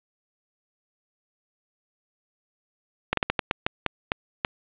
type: slowing click train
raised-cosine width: 0.3 ms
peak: -5 dBFS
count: 10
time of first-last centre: 3.13-4.449 s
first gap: 43 ms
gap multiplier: 1.29
effects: resampled to 8000 Hz + 7-bit